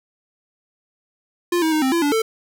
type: tone with pitch steps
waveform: square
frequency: 349.5 / 319.2 / 309.8 / 262.7 / 338.5 / 289.3 / 445.3 Hz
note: F4 / D#4 / D#4 / C4 / E4 / D4 / A4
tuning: +1 / +44 / -7 / +7 / +46 / -26 / +21 cents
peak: -17 dBFS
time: 1.52-2.22 s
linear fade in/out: 5 ms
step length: 100 ms
effects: none